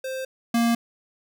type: tone pair in turn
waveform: square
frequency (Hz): 524 / 233.4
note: C5 / A#3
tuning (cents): +2 / +2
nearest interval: octave + major second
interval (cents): 1400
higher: first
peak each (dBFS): -29 / -19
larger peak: second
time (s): 0.04-0.25 / 0.54-0.75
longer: neither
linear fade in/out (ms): 5
effects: none